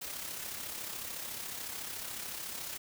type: noise with amplitude modulation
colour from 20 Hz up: white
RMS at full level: -39 dBFS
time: 0.01-2.78 s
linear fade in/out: 10 ms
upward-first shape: sine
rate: 33.9 Hz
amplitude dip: 45%
effects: none